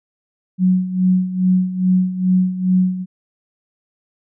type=tone with tremolo; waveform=sine; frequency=184.3 Hz; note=F#3; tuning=7 cents flat; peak=-10 dBFS; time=0.58-3.06 s; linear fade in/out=50 ms; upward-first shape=sine; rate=2.4 Hz; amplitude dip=75%; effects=none